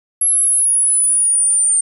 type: exponential sweep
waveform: sine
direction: down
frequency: 11175 to 8870 Hz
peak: -11 dBFS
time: 0.21-1.81 s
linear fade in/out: 5 ms
effects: none